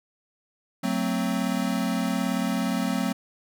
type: chord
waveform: square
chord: F# diminished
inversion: none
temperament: equal with one note detuned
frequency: 185 / 224 / 261.6 Hz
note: F#3 / A3 / C4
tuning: 0 / +31 / 0 cents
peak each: -29 dBFS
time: 0.83-3.13 s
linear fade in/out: 10 ms
effects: none